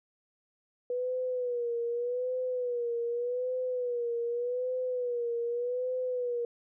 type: tone with vibrato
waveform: sine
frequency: 488.7 Hz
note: B4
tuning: 18 cents flat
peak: -29 dBFS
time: 0.9-6.45 s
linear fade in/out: 2 ms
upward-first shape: sine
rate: 0.84 Hz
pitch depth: 70 cents each way
effects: none